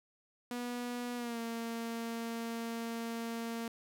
sawtooth tone with pitch glide, 243.3 to 230.4 Hz, B3 to A#3, -26 to -20 cents, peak -33 dBFS, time 0.51-3.68 s, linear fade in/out 2 ms, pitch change -94 cents, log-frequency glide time 1.16-1.39 s, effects none

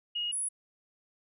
sine tone pair in turn, 2876 / 10249 Hz, F#7 / E9, -50 / -50 cents, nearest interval octave + minor seventh, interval 2200 cents, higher second, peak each -30 / -30 dBFS, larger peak neither, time 0.15-0.32 / 0.32-0.49 s, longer neither, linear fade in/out 10 ms, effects none

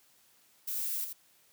violet noise with echo, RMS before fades -35 dBFS, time 0.67-1.05 s, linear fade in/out 10 ms, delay 82 ms, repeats 1, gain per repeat -6 dB, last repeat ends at 1.132 s, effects white hiss -65 dBFS RMS until 1.52 s + high-pass 80 Hz 12 dB/octave

